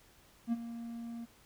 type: tone with ADSR envelope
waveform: triangle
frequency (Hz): 233.1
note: A#3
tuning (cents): 0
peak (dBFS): -25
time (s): 0.47-1.26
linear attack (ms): 55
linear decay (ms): 29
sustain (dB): -13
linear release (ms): 24
effects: pink hiss -63 dBFS RMS until 1.45 s